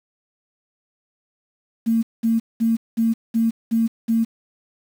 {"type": "tone bursts", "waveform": "sine", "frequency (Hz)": 227.3, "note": "A#3", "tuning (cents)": -43, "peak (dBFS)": -15, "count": 7, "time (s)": [1.86, 4.25], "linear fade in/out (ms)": 20, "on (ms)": 170, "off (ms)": 200, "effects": ["7-bit"]}